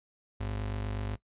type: ring-modulated tone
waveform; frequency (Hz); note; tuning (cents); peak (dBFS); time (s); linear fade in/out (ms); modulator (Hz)
square; 78.2; D#2; +9; -30; 0.4-1.16; 10; 24.1
effects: noise-tail reverb RT60 0.1 s tail -18 dB re dry + resampled to 8000 Hz